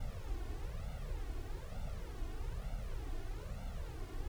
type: noise with flanger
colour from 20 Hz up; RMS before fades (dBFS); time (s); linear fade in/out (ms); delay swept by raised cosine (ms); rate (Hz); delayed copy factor
brown; -41; 0-4.28; 5; 1.4 to 2.8; 1.1; +1
effects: none